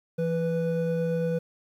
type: tone pair together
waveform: triangle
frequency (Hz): 167.6 / 493.9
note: E3 / B4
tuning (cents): +29 / 0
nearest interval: octave + perfect fifth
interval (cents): 1871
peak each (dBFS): -25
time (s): 0.18-1.39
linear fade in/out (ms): 10
effects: 10-bit